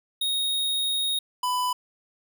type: tone pair in turn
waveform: square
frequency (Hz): 3738 / 996.4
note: A#7 / B5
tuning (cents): +4 / +15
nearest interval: octave + major seventh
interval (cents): 2289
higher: first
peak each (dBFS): -24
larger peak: neither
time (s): 0.21-1.19 / 1.43-1.73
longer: first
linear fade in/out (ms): 5
effects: none